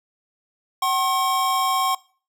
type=tone pair together; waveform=square; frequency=760 / 1074.8 Hz; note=F#5 / C6; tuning=+46 / +46 cents; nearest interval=tritone; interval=600 cents; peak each=-25 / -21 dBFS; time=0.82-1.95 s; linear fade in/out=5 ms; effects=noise-tail reverb RT60 0.4 s tail -21 dB re dry